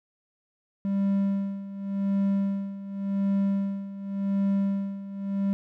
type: tone with tremolo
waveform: triangle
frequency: 197.3 Hz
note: G3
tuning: 11 cents sharp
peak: -19 dBFS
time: 0.85-5.53 s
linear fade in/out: 0 ms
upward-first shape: sine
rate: 0.89 Hz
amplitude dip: 80%
effects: none